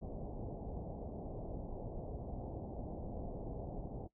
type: low-pass noise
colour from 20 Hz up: pink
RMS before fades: -44 dBFS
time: 0.01-4.08 s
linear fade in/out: 20 ms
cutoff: 780 Hz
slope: 48 dB/octave
effects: noise-tail reverb RT60 0.1 s tail -17 dB re dry